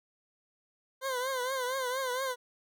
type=tone with vibrato; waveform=20% pulse; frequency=515 Hz; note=C5; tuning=28 cents flat; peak=-26 dBFS; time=1.01-2.36 s; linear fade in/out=50 ms; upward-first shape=triangle; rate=4.3 Hz; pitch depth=100 cents each way; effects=none